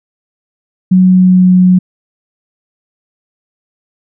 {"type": "tone with pitch glide", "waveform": "sine", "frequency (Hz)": [184.8, 182.78], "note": ["F#3", "F#3"], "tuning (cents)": [-2, -21], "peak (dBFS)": -3, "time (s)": [0.91, 1.79], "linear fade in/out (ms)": 10, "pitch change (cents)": -19, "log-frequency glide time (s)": [1.04, 1.53], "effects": []}